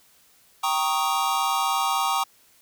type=chord; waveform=square; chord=Eb dominant seventh; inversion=first; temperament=equal; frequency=784 / 932.3 / 1108.7 / 1244.5 Hz; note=G5 / Bb5 / Db6 / Eb6; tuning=0 / 0 / 0 / 0 cents; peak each=-28 dBFS; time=0.63-2.24 s; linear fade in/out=10 ms; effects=white hiss -58 dBFS RMS until 2.61 s